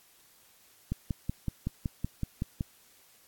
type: click train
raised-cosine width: 5 ms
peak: -18 dBFS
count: 10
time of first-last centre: 0.92-2.609 s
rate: 5.33 Hz
effects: white hiss -61 dBFS RMS until 3.27 s + AAC 64 kbps